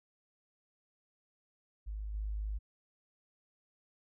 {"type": "tone with level steps", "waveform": "sine", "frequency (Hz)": 52.1, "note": "G#1", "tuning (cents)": 6, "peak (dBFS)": [-37, -34], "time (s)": [1.86, 2.59], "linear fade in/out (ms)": 20, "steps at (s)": 2.14, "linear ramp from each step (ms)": 5, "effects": []}